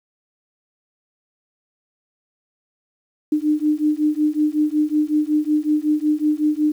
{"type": "beating tone pair", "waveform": "sine", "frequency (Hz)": [300, 305.4], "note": ["D4", "D#4"], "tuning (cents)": [37, -32], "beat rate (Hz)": 5.4, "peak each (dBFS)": -19, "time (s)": [3.32, 6.72], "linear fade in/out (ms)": 5, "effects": ["8-bit"]}